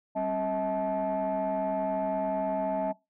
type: tone cluster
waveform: sine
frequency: 194.2 / 268.5 / 641 / 868 Hz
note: G3 / C4 / E5 / A5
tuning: -16 / +45 / -49 / -24 cents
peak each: -36 / -34 / -28 / -31 dBFS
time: 0.15-2.93 s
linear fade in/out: 20 ms
effects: noise-tail reverb RT60 0.2 s tail -19 dB re dry + tanh soft clip ceiling -22 dBFS